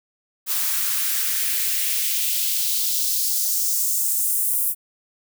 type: noise with high-pass filter sweep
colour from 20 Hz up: blue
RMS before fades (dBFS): -22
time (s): 0.46-4.75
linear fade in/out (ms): 50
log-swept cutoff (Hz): 1000 to 11000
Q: 1.6
effects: none